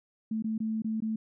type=tone with dropouts; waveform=sine; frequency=220 Hz; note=A3; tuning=in tune; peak=-28 dBFS; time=0.31-1.16 s; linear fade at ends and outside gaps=5 ms; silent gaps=0.424-0.442 / 0.58-0.602 / 0.821-0.844 / 1.004-1.021 s; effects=none